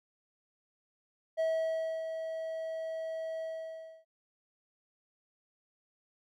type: tone with ADSR envelope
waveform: triangle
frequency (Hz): 646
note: E5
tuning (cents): -35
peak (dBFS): -25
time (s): 1.37-4.05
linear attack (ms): 28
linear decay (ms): 630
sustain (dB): -8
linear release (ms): 630
effects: none